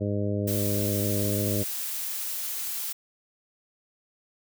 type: harmonic tone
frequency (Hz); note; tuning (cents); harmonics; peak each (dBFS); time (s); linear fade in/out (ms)
102.1; G#2; -29; 1 / 2 / 3 / 4 / 5 / 6; -28 / -31 / -33 / -34 / -35 / -36; 0-1.64; 20
type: noise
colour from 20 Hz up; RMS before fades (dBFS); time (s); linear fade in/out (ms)
blue; -32; 0.47-2.93; 10
effects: none